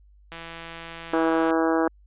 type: click train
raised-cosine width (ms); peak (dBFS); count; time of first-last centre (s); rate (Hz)
0.3; -22; 198; 0.32-1.507; 166
type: harmonic tone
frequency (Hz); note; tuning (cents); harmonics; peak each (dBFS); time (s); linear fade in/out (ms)
162.7; E3; -22; 2 / 3 / 4 / 5 / 6 / 7 / 8 / 9 / 10; -22 / -26 / -28 / -30 / -32 / -33 / -34 / -35 / -36; 1.13-1.88; 5
effects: added 50 Hz sine -51 dBFS peak until 2.06 s + resampled to 8000 Hz